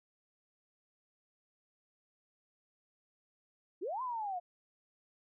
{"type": "linear two-way sweep", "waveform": "sine", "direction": "up then down", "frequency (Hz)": [302.9, 1046.5, 690], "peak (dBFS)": -35, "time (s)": [3.81, 4.4], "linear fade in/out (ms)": 20, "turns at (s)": 4.02, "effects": []}